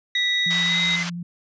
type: tone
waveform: sine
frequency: 3775 Hz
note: A#7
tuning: 21 cents sharp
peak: -21 dBFS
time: 0.15-0.96 s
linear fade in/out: 5 ms
type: tone with pitch glide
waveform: triangle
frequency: 1975.5 to 2053 Hz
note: B6 to C7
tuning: 0 to -33 cents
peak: -21 dBFS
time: 0.15-1.03 s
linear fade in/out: 2 ms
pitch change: +67 cents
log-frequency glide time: 0.66-0.78 s
type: tone with vibrato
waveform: sine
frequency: 173.2 Hz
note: F3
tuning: 14 cents flat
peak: -28 dBFS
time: 0.46-1.23 s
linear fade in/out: 5 ms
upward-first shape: triangle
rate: 10 Hz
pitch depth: 21 cents each way
type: band-pass noise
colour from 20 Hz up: pink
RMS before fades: -31 dBFS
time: 0.5-1.1 s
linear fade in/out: 10 ms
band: 1300 to 6400 Hz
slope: 12 dB/octave
effects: resampled to 16000 Hz